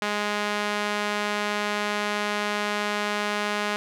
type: tone with band-pass filter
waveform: sawtooth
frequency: 207.7 Hz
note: G#3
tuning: in tune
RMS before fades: -27 dBFS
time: 0.02-3.76 s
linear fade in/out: 0 ms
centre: 1900 Hz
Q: 0.62
effects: none